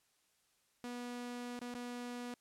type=tone with dropouts; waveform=sawtooth; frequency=243.5 Hz; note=B3; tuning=24 cents flat; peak=-38 dBFS; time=0.84-2.34 s; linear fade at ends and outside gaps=0 ms; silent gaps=1.591-1.615 / 1.741-1.75 s; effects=white hiss -75 dBFS RMS until 2.4 s + low-pass 11000 Hz 12 dB/octave